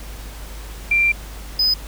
sine / triangle tone pair in turn, 2365 / 5020 Hz, D7 / D#8, +12 / +15 cents, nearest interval octave + minor second, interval 1303 cents, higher second, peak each -13 dBFS, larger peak neither, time 0.91-1.12 / 1.59-1.74 s, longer first, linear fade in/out 5 ms, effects added 51 Hz sine -32 dBFS peak until 1.87 s + pink hiss -39 dBFS RMS until 1.87 s

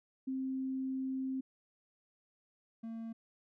sine / triangle tone pair in turn, 263.5 / 226.8 Hz, C4 / A#3, +12 / -47 cents, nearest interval minor third, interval 259 cents, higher first, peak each -34 / -38 dBFS, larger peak first, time 0.27-1.41 / 2.83-3.13 s, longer first, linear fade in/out 10 ms, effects none

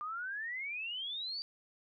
sine exponential sweep, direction up, 1187 to 4696 Hz, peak -37 dBFS, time 0.01-1.42 s, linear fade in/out 0 ms, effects none

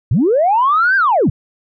sine linear two-way sweep, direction up then down, 88.3 to 1613 to 88.3 Hz, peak -9 dBFS, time 0.11-1.3 s, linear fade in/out 5 ms, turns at 0.96 s, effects tanh soft clip ceiling -5 dBFS

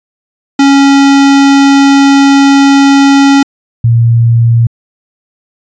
square / sine tone pair in turn, 277.2 / 116.55 Hz, C#4 / A#2, 0 / 0 cents, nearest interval octave + minor third, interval 1500 cents, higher first, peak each -3 dBFS, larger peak neither, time 0.59-3.43 / 3.84-4.67 s, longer first, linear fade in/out 5 ms, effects resampled to 16000 Hz

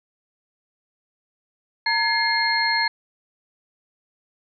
sine tone cluster, 913 / 1697 / 2122 / 4262 Hz, A#5 / G#6 / C7 / C8, -36 / +37 / +24 / +31 cents, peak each -24 dBFS, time 1.86-2.88 s, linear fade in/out 5 ms, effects none

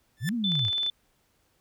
sawtooth tone with exponential growth, 1759 Hz, A6, 1 cent flat, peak -24 dBFS, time 0.17-0.29 s, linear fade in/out 0 ms, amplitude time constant 26 ms
sine linear two-way sweep, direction up then down, 87.31 to 246.9 to 87.31 Hz, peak -26 dBFS, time 0.2-0.71 s, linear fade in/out 50 ms, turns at 0.34 s
sine tone, 3520 Hz, A7, in tune, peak -25 dBFS, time 0.44-0.9 s, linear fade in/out 2 ms
clicks, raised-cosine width 0.2 ms, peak -24 dBFS, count 9, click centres 0.519 / 0.554 / 0.593 / 0.651 / 0.683 / 0.73 / 0.781 / 0.832 / 0.864 s
effects pink hiss -69 dBFS RMS until 1.6 s

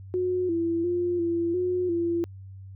sine tone with pitch steps, 364.1 / 334.8 / 351.3 / 338.8 / 361.7 / 340.2 Hz, F#4 / E4 / F4 / E4 / F#4 / F4, -28 / +27 / +10 / +48 / -39 / -45 cents, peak -23 dBFS, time 0.14-2.24 s, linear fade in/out 0 ms, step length 350 ms, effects added 96 Hz sine -40 dBFS peak until 2.75 s

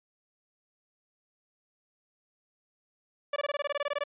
sawtooth tone bursts, 577 Hz, D5, 31 cents flat, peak -24 dBFS, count 14, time 3.33-4.038 s, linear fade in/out 5 ms, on 32 ms, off 20 ms, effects resampled to 8000 Hz

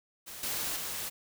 white noise with level steps, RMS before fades -44 / -34 / -37 dBFS, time 0.26-1.1 s, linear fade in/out 20 ms, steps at 0.43 / 0.76 s, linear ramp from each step 2 ms, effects none

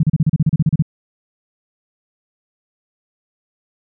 sine tone bursts, 155.56 Hz, D#3, in tune, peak -9 dBFS, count 13, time 0-0.824 s, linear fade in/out 5 ms, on 32 ms, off 34 ms, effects none

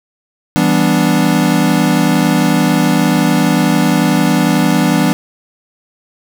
square chord, E minor seventh, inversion none, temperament equal, 164.81 / 196 / 246.9 / 293.7 Hz, E3 / G3 / B3 / D4, 0 / 0 / 0 / 0 cents, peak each -16 dBFS, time 0.56-5.13 s, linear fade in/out 0 ms, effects none

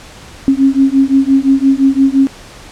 sine beating tone pair, 267.9 / 273.7 Hz, C4 / C#4, +41 / -22 cents, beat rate 5.8 Hz, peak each -10 dBFS, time 0.48-2.27 s, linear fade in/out 0 ms, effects pink hiss -35 dBFS RMS until 2.71 s + low-pass 8000 Hz 12 dB/octave

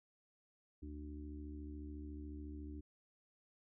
harmonic tone, 74 Hz, D2, 14 cents sharp, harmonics 1 / 3 / 4 / 5, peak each -47 / -57 / -50 / -59 dBFS, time 0.82-2.81 s, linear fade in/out 10 ms, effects none

